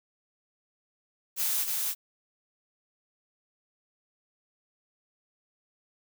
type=noise with echo; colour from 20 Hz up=blue; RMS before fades=-28 dBFS; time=1.36-1.67 s; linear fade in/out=50 ms; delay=280 ms; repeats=1; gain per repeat=-2 dB; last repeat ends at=1.95 s; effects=none